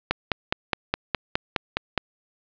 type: click train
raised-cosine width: 0.3 ms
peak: -5 dBFS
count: 10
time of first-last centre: 0.11-1.977 s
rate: 4.82 Hz
effects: resampled to 11025 Hz + 7-bit